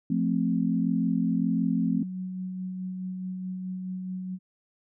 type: chord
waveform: sine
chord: F major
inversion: none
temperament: equal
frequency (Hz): 174.61 / 220 / 261.6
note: F3 / A3 / C4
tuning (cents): 0 / 0 / 0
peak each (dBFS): -27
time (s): 0.1-2.03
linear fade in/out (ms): 5
type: tone with tremolo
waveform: sine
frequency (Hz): 185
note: F#3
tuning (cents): 0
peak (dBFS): -30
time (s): 1.95-4.39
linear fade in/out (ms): 50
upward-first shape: sine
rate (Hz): 4.7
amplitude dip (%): 25
effects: none